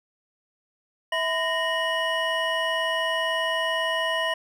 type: tone cluster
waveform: triangle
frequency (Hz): 651 / 1008 / 1855 / 2931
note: E5 / B5 / A#6 / F#7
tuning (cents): -22 / +35 / -9 / -17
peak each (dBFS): -26 / -28 / -26 / -28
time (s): 1.12-4.34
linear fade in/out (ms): 5
effects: none